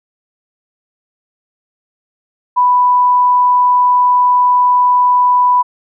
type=tone; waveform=sine; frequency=990 Hz; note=B5; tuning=4 cents sharp; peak=-7 dBFS; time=2.56-5.63 s; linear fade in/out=20 ms; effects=none